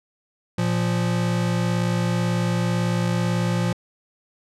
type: tone pair together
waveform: square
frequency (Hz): 116.54 / 174.61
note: A#2 / F3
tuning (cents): 0 / 0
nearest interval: perfect fifth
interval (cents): 700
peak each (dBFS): -24 / -23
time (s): 0.58-3.73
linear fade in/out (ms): 5
effects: low-pass 9000 Hz 12 dB/octave